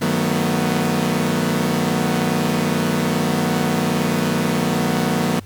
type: chord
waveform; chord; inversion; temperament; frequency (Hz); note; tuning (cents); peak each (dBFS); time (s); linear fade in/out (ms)
sawtooth; B dominant seventh; first; equal with one note detuned; 155.56 / 185 / 224.4 / 246.9; D#3 / F#3 / A3 / B3; 0 / 0 / +34 / 0; -19; 0.01-5.4; 10
effects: added 97 Hz sine -36 dBFS peak until 5.45 s + pink hiss -49 dBFS RMS until 5.45 s